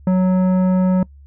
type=tone with tanh clipping; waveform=triangle; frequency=185 Hz; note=F#3; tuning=in tune; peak=-14 dBFS; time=0.07-1.03 s; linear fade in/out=2 ms; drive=16 dB; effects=noise-tail reverb RT60 0.1 s tail -23 dB re dry + added 70 Hz sine -40 dBFS peak until 1.26 s